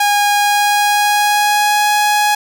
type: tone with pitch glide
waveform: sawtooth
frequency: 820 to 834.8 Hz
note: G#5 to G#5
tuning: -22 to +9 cents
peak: -7 dBFS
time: 0-2.35 s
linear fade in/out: 5 ms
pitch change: +31 cents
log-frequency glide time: 0.37-1.9 s
effects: none